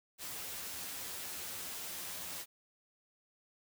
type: noise with comb filter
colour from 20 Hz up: white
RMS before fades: -43 dBFS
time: 0.18-2.46 s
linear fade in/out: 50 ms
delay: 11 ms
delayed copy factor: +0.6
effects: none